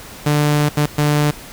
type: tone bursts at uneven times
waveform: sawtooth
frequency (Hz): 148.1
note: D3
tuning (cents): +15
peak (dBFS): -9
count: 3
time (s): 0.26-0.69 / 0.77-0.86 / 0.98-1.31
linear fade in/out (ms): 5
effects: pink hiss -36 dBFS RMS until 1.52 s